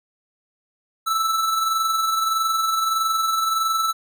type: tone with amplitude modulation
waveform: square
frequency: 1318.5 Hz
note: E6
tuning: in tune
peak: -18 dBFS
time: 1.06-3.93 s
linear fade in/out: 20 ms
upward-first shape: sine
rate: 21.6 Hz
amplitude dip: 40%
effects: none